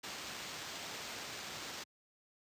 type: noise with sample-and-hold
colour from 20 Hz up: white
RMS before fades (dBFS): -45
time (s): 0.03-1.84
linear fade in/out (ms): 10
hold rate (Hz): 11025
effects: high-pass 80 Hz 12 dB/octave + resampled to 32000 Hz